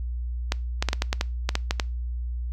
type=clicks; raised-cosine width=0.2 ms; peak=-6 dBFS; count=11; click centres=0.521 / 0.825 / 0.887 / 0.931 / 1.021 / 1.129 / 1.211 / 1.491 / 1.554 / 1.709 / 1.798 s; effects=noise-tail reverb RT60 0.3 s tail -24 dB re dry + added 60 Hz sine -27 dBFS peak until 2.52 s